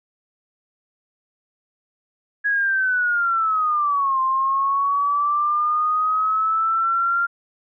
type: linear two-way sweep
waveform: sine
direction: down then up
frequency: 1671 to 1046.5 to 1394 Hz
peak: -17 dBFS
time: 2.44-7.27 s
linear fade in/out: 20 ms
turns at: 4.21 s
effects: none